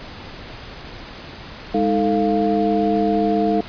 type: tone cluster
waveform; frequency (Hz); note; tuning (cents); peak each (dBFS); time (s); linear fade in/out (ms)
sine; 205.7 / 313 / 442.3 / 698; G#3 / D#4 / A4 / F5; -16 / +10 / +9 / -1; -21; 1.74-3.61; 5
effects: pink hiss -36 dBFS RMS until 3.68 s + resampled to 11025 Hz